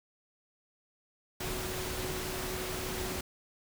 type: tone in noise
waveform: sine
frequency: 370 Hz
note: F#4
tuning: in tune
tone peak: -40 dBFS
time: 1.4-3.21 s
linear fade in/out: 5 ms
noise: pink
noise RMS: -37 dBFS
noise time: 1.4-3.21 s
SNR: -6 dB
effects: none